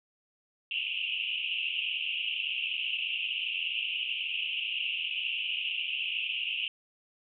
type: band-pass noise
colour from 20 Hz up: pink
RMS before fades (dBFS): -33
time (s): 0.71-6.68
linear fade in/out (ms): 2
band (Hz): 2600 to 3000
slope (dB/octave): 96
effects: none